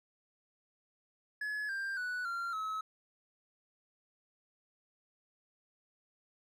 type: tone with pitch steps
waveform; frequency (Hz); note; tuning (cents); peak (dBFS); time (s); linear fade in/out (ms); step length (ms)
triangle; 1700 / 1586.2 / 1479.9 / 1380.8 / 1288.4; G#6 / G6 / F#6 / F6 / E6; +40 / +20 / 0 / -20 / -40; -33; 1.41-2.81; 5; 280
effects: none